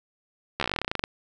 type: slowing click train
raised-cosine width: 0.3 ms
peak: -10 dBFS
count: 18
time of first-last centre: 0.6-1.039 s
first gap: 13 ms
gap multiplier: 1.08
effects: none